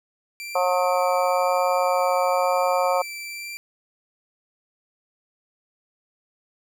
sawtooth tone with vibrato, 2349 Hz, D7, in tune, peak -29 dBFS, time 0.4-3.57 s, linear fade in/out 0 ms, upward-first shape sine, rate 1 Hz, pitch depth 10 cents each way
harmonic tone, 180.7 Hz, F#3, 41 cents flat, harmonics 3 / 4 / 5 / 6 / 7, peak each -22 / -24 / -26 / -28 / -29 dBFS, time 0.55-3.02 s, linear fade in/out 5 ms
effects none

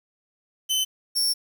sawtooth tone pair in turn, 3047 / 5459 Hz, G7 / F8, -50 / -40 cents, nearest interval minor seventh, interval 1010 cents, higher second, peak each -18 dBFS, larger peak neither, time 0.69-0.85 / 1.15-1.34 s, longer second, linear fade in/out 20 ms, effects 8-bit

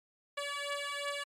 10% pulse beating tone pair, 570 / 572.8 Hz, C#5 / D5, +48 / -43 cents, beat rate 2.8 Hz, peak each -30 dBFS, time 0.37-1.24 s, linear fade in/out 10 ms, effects low-pass 9000 Hz 12 dB/octave + MP3 96 kbps

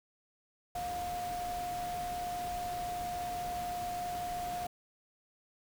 sine tone in noise, 710 Hz, F5, 28 cents sharp, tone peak -35 dBFS, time 0.75-4.67 s, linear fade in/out 5 ms, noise pink, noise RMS -45 dBFS, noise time 0.75-4.67 s, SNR +7 dB, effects none

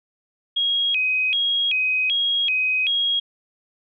sine tone with vibrato, 2876 Hz, F#7, 50 cents flat, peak -18 dBFS, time 0.56-3.2 s, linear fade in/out 10 ms, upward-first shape square, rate 1.3 Hz, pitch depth 230 cents each way, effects none

